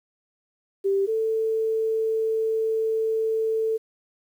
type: tone pair in turn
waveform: sine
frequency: 392.6 / 443.6 Hz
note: G4 / A4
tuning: +3 / +14 cents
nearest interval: major second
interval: 211 cents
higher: second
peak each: -19 / -21 dBFS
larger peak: first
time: 0.84-1.07 / 1.07-3.78 s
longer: second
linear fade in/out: 20 ms
effects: 9-bit